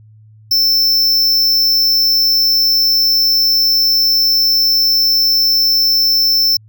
square tone, 5330 Hz, E8, 18 cents sharp, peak -10 dBFS, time 0.51-6.57 s, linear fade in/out 5 ms, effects added 108 Hz sine -40 dBFS peak until 6.68 s

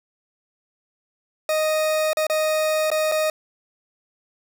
40% pulse tone with dropouts, 622 Hz, D#5, 1 cent flat, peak -18 dBFS, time 1.49-3.3 s, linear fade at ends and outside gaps 2 ms, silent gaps 2.132-2.17 / 2.268-2.298 / 2.903-2.915 / 3.116-3.12 s, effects none

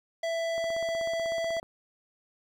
square tone, 663 Hz, E5, 10 cents sharp, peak -29 dBFS, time 0.23-1.6 s, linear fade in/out 5 ms
click train, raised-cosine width 1 ms, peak -30 dBFS, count 18, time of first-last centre 0.58-1.629 s, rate 16.2 Hz
effects low-pass 6000 Hz 12 dB/octave + 9-bit

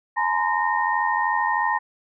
sine tone cluster, 851 / 934 / 1027 / 1844 Hz, G#5 / A#5 / C6 / A#6, +42 / +3 / -33 / -19 cents, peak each -25 dBFS, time 0.16-1.79 s, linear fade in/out 20 ms, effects none

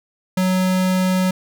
square tone, 185.4 Hz, F#3, 4 cents sharp, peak -16 dBFS, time 0.37-1.31 s, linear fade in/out 5 ms, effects none

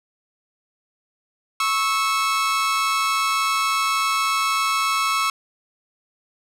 sawtooth tone pair together, 1100 / 1307.3 Hz, C#6 / E6, -14 / -15 cents, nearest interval minor third, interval 299 cents, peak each -18 dBFS, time 1.6-5.3 s, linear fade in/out 2 ms, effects low-pass 11000 Hz 12 dB/octave

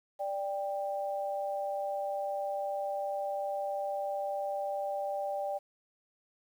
sine tone pair together, 587.3 / 790.3 Hz, D5 / G5, 0 / +14 cents, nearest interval perfect fourth, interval 514 cents, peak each -34 / -35 dBFS, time 0.19-5.59 s, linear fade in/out 20 ms, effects 10-bit

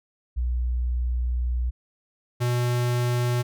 sine / square tone pair in turn, 61 / 122 Hz, B1 / B2, -21 / -21 cents, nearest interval octave, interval 1200 cents, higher second, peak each -22 dBFS, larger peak neither, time 0.36-1.71 / 2.4-3.43 s, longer first, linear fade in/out 20 ms, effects none

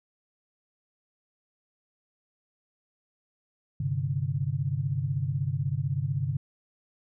sine chord, G suspended fourth, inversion none, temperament equal, 98 / 130.81 / 146.83 Hz, G2 / C3 / D3, 0 / 0 / 0 cents, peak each -33 / -29 / -30 dBFS, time 3.8-6.37 s, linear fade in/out 5 ms, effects none

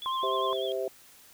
sine tone with vibrato, 3322 Hz, G#7, in tune, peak -36 dBFS, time 0.02-0.72 s, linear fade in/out 0 ms, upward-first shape sine, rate 10 Hz, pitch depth 72 cents each way
sine tone, 1050 Hz, C6, 6 cents sharp, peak -28 dBFS, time 0.06-0.53 s, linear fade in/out 0 ms
harmonic tone, 130.81 Hz, C3, in tune, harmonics 3 / 4 / 5, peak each -32 / -33 / -34 dBFS, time 0.23-0.88 s, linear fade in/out 2 ms
effects white hiss -55 dBFS RMS until 1.33 s

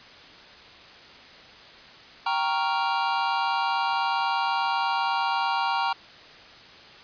square chord, G half-diminished seventh, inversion none, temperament equal, 784 / 932.3 / 1108.7 / 1396.9 Hz, G5 / Bb5 / Db6 / F6, 0 / 0 / 0 / 0 cents, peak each -29 / -27 / -32 / -32 dBFS, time 2.26-5.93 s, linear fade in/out 5 ms, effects white hiss -47 dBFS RMS until 7.03 s + resampled to 11025 Hz

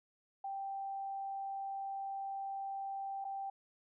sine tone with dropouts, 784 Hz, G5, in tune, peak -38 dBFS, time 0.44-3.5 s, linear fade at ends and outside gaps 5 ms, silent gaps 3.244-3.249 s, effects none

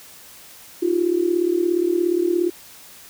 sine tone with amplitude modulation, 348.7 Hz, F4, 3 cents flat, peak -13 dBFS, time 0.82-2.5 s, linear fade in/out 10 ms, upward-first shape sine, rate 37.1 Hz, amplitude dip 80%, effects white hiss -44 dBFS RMS until 3.09 s

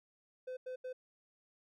triangle tone bursts at uneven times, 510 Hz, C5, 44 cents flat, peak -38 dBFS, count 3, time 0.47-0.57 / 0.66-0.76 / 0.84-0.93 s, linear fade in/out 10 ms, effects none

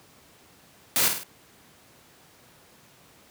white noise with echo, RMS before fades -22 dBFS, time 0.96-1.08 s, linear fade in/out 0 ms, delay 51 ms, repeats 3, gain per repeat -6 dB, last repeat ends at 1.233 s, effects pink hiss -55 dBFS RMS until 3.3 s + high-pass 100 Hz 12 dB/octave

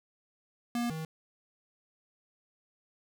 square tone pair in turn, 238.4 / 159.11 Hz, A#3 / D#3, +39 / +39 cents, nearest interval perfect fifth, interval 700 cents, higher first, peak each -30 / -36 dBFS, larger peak first, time 0.75-0.9 / 0.9-1.05 s, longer neither, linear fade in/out 2 ms, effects none

